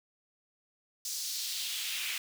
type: noise with high-pass filter sweep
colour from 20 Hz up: pink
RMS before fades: -36 dBFS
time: 1.05-2.18 s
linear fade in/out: 2 ms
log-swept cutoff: 5800 to 2300 Hz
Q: 2.1
effects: none